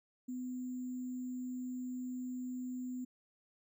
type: tone with sample-and-hold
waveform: sine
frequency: 251.9 Hz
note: B3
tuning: 34 cents sharp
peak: -38 dBFS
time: 0.28-3.05 s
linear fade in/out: 10 ms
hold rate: 7350 Hz
effects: none